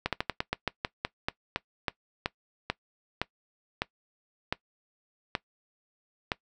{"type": "slowing click train", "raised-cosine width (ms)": 0.3, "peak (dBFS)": -11, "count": 19, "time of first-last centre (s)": [0.06, 6.318], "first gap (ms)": 67, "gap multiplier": 1.17, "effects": ["noise-tail reverb RT60 0.1 s tail -20 dB re dry"]}